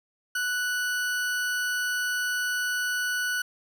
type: tone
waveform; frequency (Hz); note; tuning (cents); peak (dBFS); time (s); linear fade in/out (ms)
40% pulse; 1480; F#6; 0; -25; 0.35-3.42; 5
effects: none